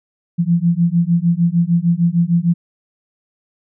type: beating tone pair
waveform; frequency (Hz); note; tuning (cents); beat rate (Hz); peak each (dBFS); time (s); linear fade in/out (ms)
sine; 167.7 / 174.3; E3 / F3; +30 / -3; 6.6; -15 / -15; 0.38-2.54; 20
effects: none